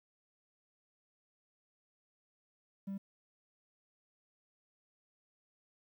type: tone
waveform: triangle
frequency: 196 Hz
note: G3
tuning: in tune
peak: -35 dBFS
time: 2.87-2.98 s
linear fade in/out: 10 ms
effects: tanh soft clip ceiling -31 dBFS + 12-bit